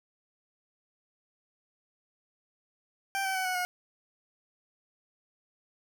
20% pulse tone with pitch steps, 783 / 767.3 / 752 / 736.9 / 722.2 Hz, G5 / G5 / F#5 / F#5 / F#5, -2 / -37 / +28 / -7 / -42 cents, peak -24 dBFS, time 3.15-3.65 s, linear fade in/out 0 ms, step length 100 ms, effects none

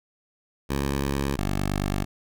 10% pulse tone pair in turn, 69.3 / 49.06 Hz, C#2 / G1, 0 / +2 cents, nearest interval tritone, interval 598 cents, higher first, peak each -16 dBFS, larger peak neither, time 0.69-1.37 / 1.37-2.05 s, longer neither, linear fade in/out 20 ms, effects none

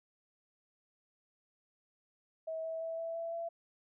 sine tone with pitch steps, 644 / 649.6 / 655.3 / 661 / 666.7 / 672.5 Hz, E5 / E5 / E5 / E5 / E5 / E5, -41 / -26 / -10 / +5 / +19 / +34 cents, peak -36 dBFS, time 2.47-3.49 s, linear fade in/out 10 ms, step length 170 ms, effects none

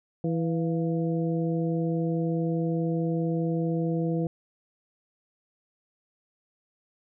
harmonic tone with a mistuned harmonic, 164.81 Hz, E3, in tune, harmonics 1 / 2 / 3 / 4, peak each -26 / -30 / -32 / -40 dBFS, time 0.24-4.27 s, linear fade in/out 2 ms, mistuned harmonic 4, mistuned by +79 cents, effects none

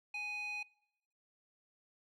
square tone with band-pass filter, 830.6 Hz, G#5, in tune, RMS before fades -41 dBFS, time 0.14-0.63 s, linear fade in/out 5 ms, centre 2700 Hz, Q 5.2, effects noise-tail reverb RT60 0.8 s tail -23 dB re dry

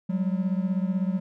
triangle beating tone pair, 183.4 / 199.4 Hz, F#3 / G3, -15 / +30 cents, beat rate 16 Hz, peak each -23 / -26 dBFS, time 0.09-1.2 s, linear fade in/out 10 ms, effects none

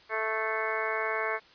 harmonic tone with a mistuned harmonic, 219.6 Hz, A3, 3 cents flat, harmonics 2 / 3 / 4 / 5 / 6 / 7 / 8 / 9 / 10, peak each -35 / -36 / -39 / -35 / -39 / -37 / -36 / -41 / -36 dBFS, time 0.09-1.4 s, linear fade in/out 50 ms, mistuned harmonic 9, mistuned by +42 cents, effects white hiss -56 dBFS RMS until 1.54 s + resampled to 11025 Hz

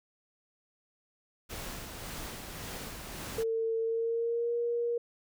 pink noise with tremolo, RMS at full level -40 dBFS, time 1.49-3.44 s, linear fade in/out 20 ms, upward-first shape sine, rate 1.8 Hz, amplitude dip 35%
sine tone with pitch glide, 451.4 to 473 Hz, A4 to A#4, +44 to +25 cents, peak -28 dBFS, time 3.38-4.98 s, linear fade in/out 5 ms, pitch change +81 cents, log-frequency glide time 3.81-4.53 s
effects none

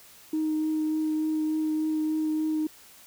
sine tone with vibrato, 311.1 Hz, D#4, in tune, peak -23 dBFS, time 0.33-2.67 s, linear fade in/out 5 ms, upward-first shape triangle, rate 3.4 Hz, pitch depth 12 cents each way, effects tanh soft clip ceiling -20 dBFS + white hiss -52 dBFS RMS until 3.06 s

